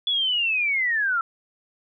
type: linear sweep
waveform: sine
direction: down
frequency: 3440 to 1318.5 Hz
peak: -20 dBFS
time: 0.07-1.21 s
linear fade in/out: 2 ms
effects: none